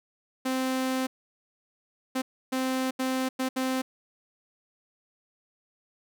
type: tone bursts at uneven times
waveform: sawtooth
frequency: 260.1 Hz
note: C4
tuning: 10 cents flat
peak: -22 dBFS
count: 6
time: 0.45-1.07 / 2.15-2.22 / 2.52-2.91 / 2.99-3.29 / 3.39-3.49 / 3.56-3.82 s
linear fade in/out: 10 ms
effects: none